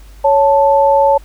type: tone pair together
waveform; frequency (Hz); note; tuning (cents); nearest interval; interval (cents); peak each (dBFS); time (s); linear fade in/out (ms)
sine; 556.8 / 880; C#5 / A5; +8 / 0; minor sixth; 792; -10; 0.24-1.18; 10
effects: added 50 Hz sine -35 dBFS peak until 1.24 s + pink hiss -47 dBFS RMS until 1.24 s